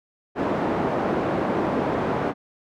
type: band-pass noise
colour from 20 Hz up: pink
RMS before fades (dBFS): -24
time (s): 0.35-2.34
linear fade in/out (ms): 50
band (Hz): 210 to 960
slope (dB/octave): 12
effects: none